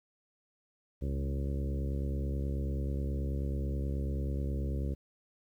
harmonic tone with a mistuned harmonic, 69.3 Hz, C#2, in tune, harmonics 1 / 2 / 3 / 4 / 5 / 6 / 7 / 8, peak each -32 / -38 / -42 / -44 / -46 / -48 / -49 / -50 dBFS, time 1.01-4.95 s, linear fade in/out 20 ms, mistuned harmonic 2, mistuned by -26 cents, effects 11-bit

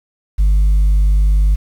sine tone, 50.1 Hz, G1, 38 cents sharp, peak -6 dBFS, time 0.38-1.56 s, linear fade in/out 20 ms, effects tanh soft clip ceiling -8 dBFS + 7-bit

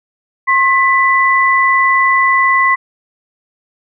sine tone pair together, 1071.4 / 1990 Hz, C6 / B6, +41 / +13 cents, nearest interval major seventh, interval 1072 cents, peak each -11 dBFS, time 0.47-2.76 s, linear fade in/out 20 ms, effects none

